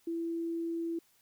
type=tone; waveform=sine; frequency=333.7 Hz; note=E4; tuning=21 cents sharp; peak=-32 dBFS; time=0.07-0.99 s; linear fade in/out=5 ms; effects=white hiss -68 dBFS RMS until 1.21 s